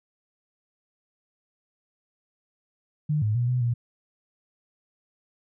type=tone with pitch steps; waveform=sine; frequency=150.6 / 106.8 / 121 / 125.3 / 119.2 Hz; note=D3 / G#2 / B2 / B2 / A#2; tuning=+44 / +49 / -35 / +25 / +39 cents; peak=-21 dBFS; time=3.09-3.74 s; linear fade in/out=10 ms; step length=130 ms; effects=none